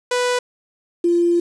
sawtooth / sine tone pair in turn, 493.9 / 344.6 Hz, B4 / F4, 0 / -23 cents, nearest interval tritone, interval 623 cents, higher first, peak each -13 dBFS, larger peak neither, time 0.11-0.39 / 1.04-1.4 s, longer second, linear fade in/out 5 ms, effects resampled to 22050 Hz + 7-bit

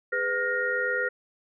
sine tone cluster, 411.9 / 500 / 1421 / 1864 Hz, G#4 / B4 / F6 / A#6, -14 / +21 / +30 / -1 cents, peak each -35 / -30 / -28 / -29 dBFS, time 0.12-1.09 s, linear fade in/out 10 ms, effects none

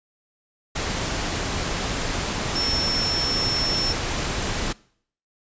sine tone in noise, 5400 Hz, E8, 41 cents sharp, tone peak -23 dBFS, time 2.55-3.93 s, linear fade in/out 10 ms, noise pink, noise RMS -26 dBFS, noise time 0.75-4.73 s, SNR 0 dB, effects noise-tail reverb RT60 0.6 s tail -23 dB re dry + resampled to 16000 Hz

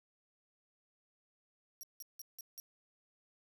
20% pulse tone bursts, 5660 Hz, F8, 22 cents sharp, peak -40 dBFS, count 5, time 1.81-2.6 s, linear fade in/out 0 ms, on 22 ms, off 170 ms, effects none

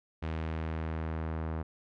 sawtooth tone with low-pass filter sweep, 80 Hz, D#2, 49 cents sharp, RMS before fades -35 dBFS, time 0.22-1.63 s, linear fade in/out 10 ms, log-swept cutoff 2800 to 1300 Hz, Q 0.99, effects none

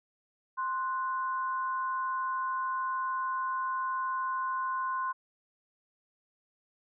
sine tone pair together, 1046.5 / 1480 Hz, C6 / F#6, 0 / 0 cents, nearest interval tritone, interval 600 cents, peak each -30 / -38 dBFS, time 0.57-5.13 s, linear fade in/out 20 ms, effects none

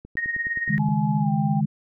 click train, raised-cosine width 3 ms, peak -27 dBFS, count 9, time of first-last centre 0.05-0.888 s, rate 9.55 Hz
sine tone with tremolo, 1864.7 Hz, A#6, in tune, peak -21 dBFS, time 0.17-0.78 s, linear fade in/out 0 ms, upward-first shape sine, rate 18 Hz, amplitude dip 65%
sine chord, C# suspended second, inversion none, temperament equal, 138.59 / 155.56 / 207.7 Hz, C#3 / D#3 / G#3, 0 / 0 / 0 cents, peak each -26 / -23 / -23 dBFS, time 0.69-1.66 s, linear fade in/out 10 ms
sine tone with pitch glide, 849 to 792.1 Hz, G#5 to G5, +38 to +18 cents, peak -28 dBFS, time 0.79-1.61 s, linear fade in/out 10 ms, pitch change -120 cents, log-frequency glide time 1.19-1.3 s
effects none

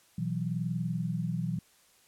sine chord, B suspended fourth, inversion none, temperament just, 123.47 / 164.63 / 185.21 Hz, B2 / E3 / F#3, 0 / -2 / +2 cents, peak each -35 / -32 / -35 dBFS, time 0.18-1.59 s, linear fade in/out 5 ms, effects white hiss -63 dBFS RMS until 2.07 s + low-pass 12000 Hz 12 dB/octave

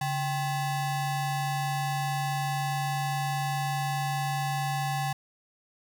square ring-modulated tone, 462.4 Hz, A#4, 14 cents flat, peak -25 dBFS, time 0.01-5.13 s, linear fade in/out 5 ms, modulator 321 Hz, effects none

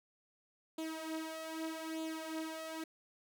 sawtooth tone with flanger, 320 Hz, D#4, 49 cents sharp, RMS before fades -42 dBFS, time 0.78-2.84 s, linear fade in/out 5 ms, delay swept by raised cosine 0.27 to 4.67 ms, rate 0.81 Hz, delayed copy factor +0.7, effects none

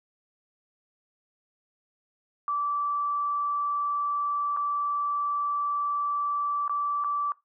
sine tone with dropouts, 1161 Hz, D6, 20 cents flat, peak -25 dBFS, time 2.48-7.32 s, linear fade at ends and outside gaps 1 ms, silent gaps 4.565-4.571 / 6.679-6.695 / 7.039-7.045 s, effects noise-tail reverb RT60 0.2 s tail -20 dB re dry

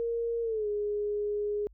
sine tone with pitch glide, 465.6 to 414.8 Hz, A#4 to G#4, -2 to -2 cents, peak -28 dBFS, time 0-1.67 s, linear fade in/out 0 ms, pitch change -200 cents, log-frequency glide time 0.42-0.68 s, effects added 50 Hz sine -54 dBFS peak until 1.73 s

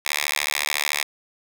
5% pulse tone with high-pass filter, 73.7 Hz, D2, 7 cents sharp, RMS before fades -25 dBFS, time 0.05-1.04 s, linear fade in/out 10 ms, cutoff 2000 Hz, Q 1.1, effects 7-bit

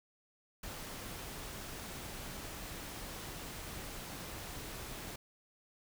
pink noise, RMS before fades -45 dBFS, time 0.63-5.16 s, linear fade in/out 5 ms, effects none

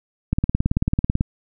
click train, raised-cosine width 5 ms, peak -6 dBFS, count 17, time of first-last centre 0.33-1.209 s, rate 18.2 Hz, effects none

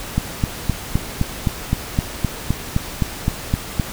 click train, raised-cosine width 5 ms, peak -4 dBFS, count 15, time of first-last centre 0.18-3.798 s, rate 3.87 Hz, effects pink hiss -31 dBFS RMS until 3.92 s

